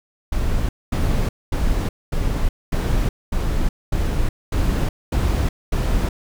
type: noise bursts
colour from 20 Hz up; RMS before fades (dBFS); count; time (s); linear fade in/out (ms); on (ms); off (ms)
brown; -19; 10; 0.32-6.09; 5; 370; 230
effects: none